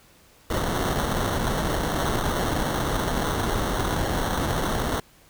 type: noise with sample-and-hold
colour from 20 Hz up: pink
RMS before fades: -25 dBFS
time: 0.5-5 s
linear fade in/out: 5 ms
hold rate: 2450 Hz
effects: pink hiss -55 dBFS RMS until 5.29 s